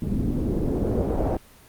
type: noise with low-pass filter sweep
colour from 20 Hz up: pink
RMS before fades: -24 dBFS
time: 0.02-1.37 s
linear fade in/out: 2 ms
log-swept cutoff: 220 to 640 Hz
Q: 1.9
effects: pink hiss -51 dBFS RMS until 1.68 s + Opus 24 kbps